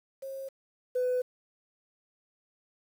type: tone pair in turn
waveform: sine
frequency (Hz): 539 / 501.1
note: C#5 / B4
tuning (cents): -49 / +25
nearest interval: minor second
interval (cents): 126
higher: first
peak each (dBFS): -36 / -24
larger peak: second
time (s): 0.22-0.49 / 0.95-1.22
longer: neither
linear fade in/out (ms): 10
effects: tanh soft clip ceiling -23 dBFS + 9-bit